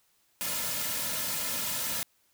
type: noise with comb filter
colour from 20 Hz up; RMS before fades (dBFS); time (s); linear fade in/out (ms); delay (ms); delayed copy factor
white; -32; 0.41-2.03; 0; 2.6; -0.75
effects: white hiss -69 dBFS RMS until 2.33 s